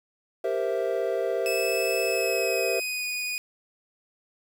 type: chord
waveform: triangle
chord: C dominant seventh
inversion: second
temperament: equal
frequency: 392 / 466.2 / 523.3 / 659.3 Hz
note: G4 / Bb4 / C5 / E5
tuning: 0 / 0 / 0 / 0 cents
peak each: -28 dBFS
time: 0.44-2.8 s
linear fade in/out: 5 ms
type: tone with pitch glide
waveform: sawtooth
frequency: 2607 to 2472 Hz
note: E7 to D#7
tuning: -20 to -12 cents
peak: -25 dBFS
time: 1.46-3.38 s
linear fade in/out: 0 ms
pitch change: -92 cents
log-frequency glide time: 2.02-3.07 s
effects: 9-bit